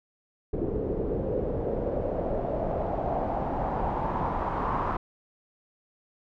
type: noise with low-pass filter sweep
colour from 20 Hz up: pink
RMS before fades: -29 dBFS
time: 0.53-4.97 s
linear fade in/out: 5 ms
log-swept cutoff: 400 to 1100 Hz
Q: 3.8
effects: none